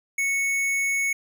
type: tone with hard clipping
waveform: sine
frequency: 2211 Hz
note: C#7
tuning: 5 cents flat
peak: -23 dBFS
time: 0.18-1.13 s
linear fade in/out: 5 ms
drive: 15 dB
effects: none